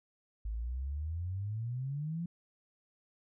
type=exponential sweep; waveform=sine; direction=up; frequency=51.8 to 175.1 Hz; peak=-34 dBFS; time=0.45-2.26 s; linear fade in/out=5 ms; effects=none